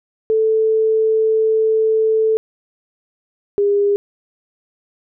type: tone pair in turn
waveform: sine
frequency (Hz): 440 / 405.6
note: A4 / G#4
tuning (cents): 0 / -41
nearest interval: minor second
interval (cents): 141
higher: first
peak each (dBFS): -12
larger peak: neither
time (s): 0.3-2.37 / 3.58-3.96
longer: first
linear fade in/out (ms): 0
effects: none